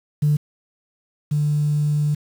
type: tone pair in turn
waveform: sine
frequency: 148.4 / 148.4 Hz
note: D3 / D3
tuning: +18 / +18 cents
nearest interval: unison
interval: 0 cents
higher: neither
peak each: -13 / -16 dBFS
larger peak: first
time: 0.22-0.37 / 1.31-2.15 s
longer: second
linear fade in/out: 10 ms
effects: tanh soft clip ceiling -10 dBFS + 7-bit